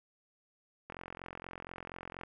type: click train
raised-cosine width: 0.5 ms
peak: -28 dBFS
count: 60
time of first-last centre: 0.9-2.235 s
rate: 44.2 Hz
effects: none